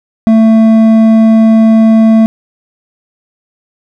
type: tone with hard clipping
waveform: triangle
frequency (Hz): 222.4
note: A3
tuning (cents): +19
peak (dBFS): -4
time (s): 0.27-2.26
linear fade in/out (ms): 0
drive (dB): 10
effects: none